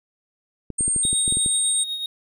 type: clicks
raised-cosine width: 3 ms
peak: -18 dBFS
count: 10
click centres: 0.703 / 0.808 / 0.88 / 0.963 / 1.052 / 1.13 / 1.279 / 1.324 / 1.371 / 1.462 s
type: tone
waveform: sine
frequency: 8610 Hz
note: C9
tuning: 49 cents sharp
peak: -19 dBFS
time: 0.78-1.84 s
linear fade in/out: 10 ms
type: tone with tremolo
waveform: triangle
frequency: 3740 Hz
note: A#7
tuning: 5 cents sharp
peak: -22 dBFS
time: 1.03-2.06 s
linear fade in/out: 2 ms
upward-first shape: triangle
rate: 8.1 Hz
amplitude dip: 55%
effects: none